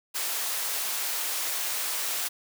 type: high-pass noise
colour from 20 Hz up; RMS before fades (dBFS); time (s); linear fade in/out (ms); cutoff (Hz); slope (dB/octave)
white; -30; 0.14-2.29; 20; 540; 12
effects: none